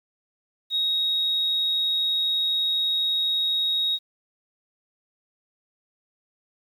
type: tone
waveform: sine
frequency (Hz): 3772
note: A#7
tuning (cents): +20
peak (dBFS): -20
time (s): 0.7-3.99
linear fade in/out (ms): 50
effects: tanh soft clip ceiling -16 dBFS + 9-bit